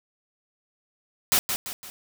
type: noise with echo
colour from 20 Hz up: white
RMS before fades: -20 dBFS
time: 1.32-1.39 s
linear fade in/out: 0 ms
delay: 170 ms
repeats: 3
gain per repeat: -7 dB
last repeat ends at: 1.9 s
effects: none